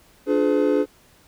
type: chord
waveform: triangle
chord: D diminished seventh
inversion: none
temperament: just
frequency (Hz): 293.7 / 352.4 / 422.9 / 507.5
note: D4 / F4 / Ab4 / Cb5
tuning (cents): 0 / +16 / +31 / +47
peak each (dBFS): -19 / -25 / -19 / -21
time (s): 0.26-0.86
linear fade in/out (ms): 50
effects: pink hiss -55 dBFS RMS until 1.27 s